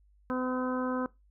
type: harmonic tone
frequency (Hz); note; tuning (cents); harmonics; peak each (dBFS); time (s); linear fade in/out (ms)
254.5; C4; -48; 1 / 2 / 3 / 4 / 5 / 6; -31 / -35 / -45 / -38 / -39 / -43; 0.3-1.06; 0
effects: noise-tail reverb RT60 0.2 s tail -20 dB re dry + added 50 Hz sine -60 dBFS peak until 1.3 s